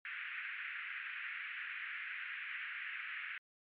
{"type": "band-pass noise", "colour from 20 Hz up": "pink", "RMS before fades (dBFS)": -44, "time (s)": [0.05, 3.38], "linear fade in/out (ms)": 2, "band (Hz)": [1500, 2600], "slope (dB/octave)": 48, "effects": ["MP3 48 kbps"]}